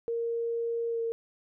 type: tone with pitch glide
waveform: sine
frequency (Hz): 464.8 to 458.7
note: A#4 to A#4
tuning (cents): -5 to -28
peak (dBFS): -28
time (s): 0.08-1.12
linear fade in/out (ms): 0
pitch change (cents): -23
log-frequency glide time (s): 0.89-1.01
effects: none